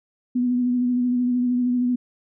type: tone with vibrato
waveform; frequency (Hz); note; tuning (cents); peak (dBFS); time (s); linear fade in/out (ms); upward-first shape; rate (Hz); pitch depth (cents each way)
sine; 246.9; B3; 0; -18; 0.35-1.96; 10; sine; 13; 25
effects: none